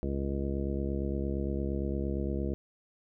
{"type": "harmonic tone", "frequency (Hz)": 68.7, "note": "C#2", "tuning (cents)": -15, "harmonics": [1, 2, 3, 4, 5, 6, 7, 9], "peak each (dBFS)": [-33, -39, -36, -41, -37, -43, -41, -45], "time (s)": [0.03, 2.54], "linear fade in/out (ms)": 0, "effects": []}